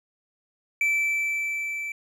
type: tone with level ramp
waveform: triangle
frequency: 2324 Hz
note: D7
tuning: 19 cents flat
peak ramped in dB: -18 to -28 dBFS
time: 0.81-1.92 s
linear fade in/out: 2 ms
effects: none